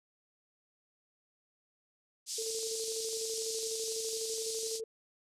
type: band-pass noise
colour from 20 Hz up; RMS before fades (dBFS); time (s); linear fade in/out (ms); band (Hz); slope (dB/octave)
pink; -39; 2.26-4.81; 50; 4600 to 8900; 24
type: tone with tremolo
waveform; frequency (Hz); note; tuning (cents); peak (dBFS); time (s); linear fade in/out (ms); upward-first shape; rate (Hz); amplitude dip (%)
sine; 447.1; A4; +28; -36; 2.38-4.84; 5; square; 12; 40
effects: resampled to 32000 Hz